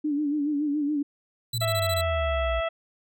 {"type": "tone with vibrato", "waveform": "sine", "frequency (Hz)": 293.7, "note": "D4", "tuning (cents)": 0, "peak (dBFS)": -23, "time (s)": [0.04, 1.03], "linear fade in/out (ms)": 10, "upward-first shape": "sine", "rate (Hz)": 7.1, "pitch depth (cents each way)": 66}
{"type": "tone bursts", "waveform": "sawtooth", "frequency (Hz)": 3982, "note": "B7", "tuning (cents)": 14, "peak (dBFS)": -26, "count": 7, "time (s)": [1.53, 2.013], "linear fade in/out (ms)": 5, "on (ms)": 51, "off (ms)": 21}
{"type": "exponential sweep", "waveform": "sine", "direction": "down", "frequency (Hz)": [120, 58.27], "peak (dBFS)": -27, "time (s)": [1.53, 2.61], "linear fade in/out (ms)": 20}
{"type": "harmonic tone", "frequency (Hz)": 659.3, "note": "E5", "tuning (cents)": 0, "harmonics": [1, 2, 3, 4, 5], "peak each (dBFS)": [-26, -32, -36, -38, -40], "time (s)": [1.61, 2.69], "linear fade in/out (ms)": 10}
{"effects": []}